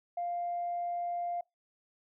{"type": "tone", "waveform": "sine", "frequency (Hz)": 698.5, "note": "F5", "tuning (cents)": 0, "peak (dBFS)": -31, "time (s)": [0.17, 1.41], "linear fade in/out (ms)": 5, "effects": ["noise-tail reverb RT60 0.2 s tail -26 dB re dry", "tanh soft clip ceiling -27 dBFS"]}